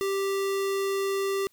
square tone, 392.1 Hz, G4, in tune, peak -26 dBFS, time 0.01-1.47 s, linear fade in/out 0 ms, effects white hiss -66 dBFS RMS until 1.52 s

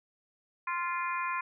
harmonic tone, 347.8 Hz, F4, 7 cents flat, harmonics 3 / 4 / 5 / 6 / 7, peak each -32 / -39 / -40 / -42 / -39 dBFS, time 0.67-1.41 s, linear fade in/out 5 ms, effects none

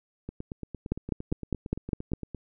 two click trains, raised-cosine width 3 ms, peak -13 / -23 dBFS, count 7 / 19, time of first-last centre 0.92-2.135 / 0.29-2.347 s, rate 4.94 / 8.75 Hz, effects none

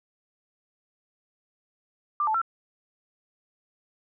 sine tone with pitch steps, 1185 / 872 / 1347 Hz, D6 / A5 / E6, +15 / -16 / +37 cents, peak -22 dBFS, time 2.2-2.416 s, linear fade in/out 2 ms, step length 72 ms, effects none

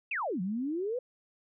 sine exponential two-way sweep, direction down then up, 2794 to 174.61 to 519 Hz, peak -30 dBFS, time 0.11-0.99 s, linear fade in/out 5 ms, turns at 0.41 s, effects none

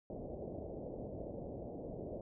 white low-pass noise, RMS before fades -45 dBFS, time 0.1-2.21 s, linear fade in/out 2 ms, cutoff 650 Hz, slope 48 dB/octave, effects none

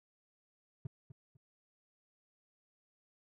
triangle tone with echo, 132.7 Hz, C3, 25 cents sharp, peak -34 dBFS, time 0.85-0.87 s, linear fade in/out 5 ms, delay 250 ms, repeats 2, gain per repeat -12 dB, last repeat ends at 1.37 s, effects none

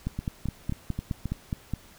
two click trains, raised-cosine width 5 ms, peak -18 / -16 dBFS, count 5 / 9, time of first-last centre 0.19-1.257 / 0.07-1.737 s, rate 3.75 / 4.8 Hz, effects pink hiss -53 dBFS RMS until 1.98 s

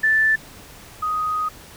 sine tone pair in turn, 1760 / 1249.2 Hz, A6 / D#6, 0 / +7 cents, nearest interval tritone, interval 593 cents, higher first, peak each -14 / -20 dBFS, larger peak first, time 0.03-0.36 / 1.02-1.49 s, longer second, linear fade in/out 10 ms, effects pink hiss -43 dBFS RMS until 1.76 s

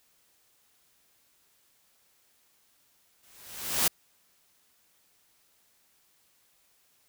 white noise with exponential growth, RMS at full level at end -22 dBFS, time 3.23-3.88 s, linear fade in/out 5 ms, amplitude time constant 140 ms, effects white hiss -67 dBFS RMS until 7.08 s

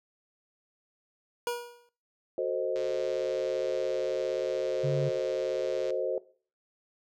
25% pulse tone with exponential decay, 480 Hz, B4, 49 cents flat, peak -23 dBFS, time 1.47-1.89 s, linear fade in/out 1 ms, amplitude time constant 91 ms
sine chord, F# diminished seventh, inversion none, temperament equal with one note detuned, 370 / 445.9 / 523.3 / 622.3 Hz, F#4 / A4 / C5 / Eb5, 0 / +23 / 0 / 0 cents, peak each -33 / -34 / -31 / -35 dBFS, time 2.38-6.18 s, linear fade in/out 2 ms
click train, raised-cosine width 0.2 ms, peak -28 dBFS, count 413, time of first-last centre 2.76-5.905 s, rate 131 Hz
triangle tone, 141.7 Hz, C#3, 38 cents sharp, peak -25 dBFS, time 4.83-5.1 s, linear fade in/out 20 ms
effects noise-tail reverb RT60 0.4 s tail -18 dB re dry

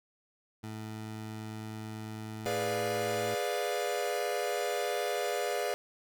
20% pulse tone, 109.1 Hz, A2, 14 cents flat, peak -34 dBFS, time 0.63-3.35 s, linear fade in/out 10 ms
45% pulse chord, G# diminished seventh, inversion none, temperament equal with one note detuned, 415.3 / 493.9 / 587.3 / 704.9 Hz, G#4 / B4 / D5 / F5, 0 / 0 / 0 / +16 cents, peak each -36 dBFS, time 2.46-5.74 s, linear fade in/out 0 ms
effects none

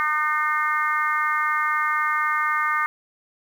harmonic tone, 304 Hz, D#4, 40 cents flat, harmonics 3 / 4 / 5 / 6 / 7, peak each -32 / -22 / -28 / -27 / -28 dBFS, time 0-2.86 s, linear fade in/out 0 ms, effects 8-bit

